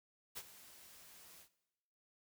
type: noise with ADSR envelope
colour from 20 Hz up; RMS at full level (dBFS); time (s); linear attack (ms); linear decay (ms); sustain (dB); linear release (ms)
white; -44; 0.35-1.49; 23; 50; -15; 86
effects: noise-tail reverb RT60 1.0 s tail -18 dB re dry